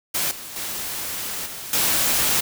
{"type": "noise with level steps", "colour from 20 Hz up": "white", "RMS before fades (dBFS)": [-23, -36, -29, -34, -20], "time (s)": [0.14, 2.41], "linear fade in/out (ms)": 10, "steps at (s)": [0.31, 0.56, 1.46, 1.73], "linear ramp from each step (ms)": 2, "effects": []}